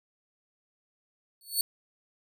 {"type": "tone with exponential growth", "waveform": "10% pulse", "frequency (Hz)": 4435, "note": "C#8", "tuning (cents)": 0, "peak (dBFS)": -14, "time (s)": [1.41, 1.61], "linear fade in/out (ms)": 1, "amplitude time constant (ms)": 43, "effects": []}